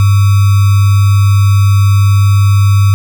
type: tone with sample-and-hold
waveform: sine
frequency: 99.6 Hz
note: G2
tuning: 28 cents sharp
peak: -4 dBFS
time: 0-2.94 s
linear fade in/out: 0 ms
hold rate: 1225 Hz
effects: none